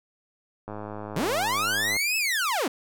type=click train; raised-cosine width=1 ms; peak=-22 dBFS; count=136; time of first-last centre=0.68-1.966 s; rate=105 Hz
type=linear two-way sweep; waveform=sawtooth; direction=up then down; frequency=123 to 2637 to 218.8 Hz; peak=-20 dBFS; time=1.16-2.68 s; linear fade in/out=5 ms; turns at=2.17 s
effects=none